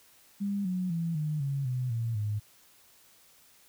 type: tone with pitch steps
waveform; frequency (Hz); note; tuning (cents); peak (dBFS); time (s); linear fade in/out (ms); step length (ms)
sine; 200.8 / 183.07 / 166.91 / 152.18 / 138.74 / 126.5 / 115.33 / 105.15; G3 / F#3 / E3 / D#3 / C#3 / B2 / A#2 / G#2; +42 / -18 / +22 / -38 / +2 / +42 / -18 / +22; -28; 0.4-2.4; 20; 250
effects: white hiss -60 dBFS RMS until 3.68 s